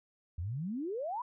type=exponential sweep; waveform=sine; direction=up; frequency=77.78 to 1027 Hz; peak=-34 dBFS; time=0.38-1.22 s; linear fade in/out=5 ms; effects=none